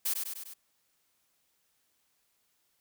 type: noise with echo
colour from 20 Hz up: blue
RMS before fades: -30 dBFS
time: 0.05-0.14 s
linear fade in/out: 10 ms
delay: 100 ms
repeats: 4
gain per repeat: -4 dB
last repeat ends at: 0.54 s
effects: white hiss -74 dBFS RMS until 2.8 s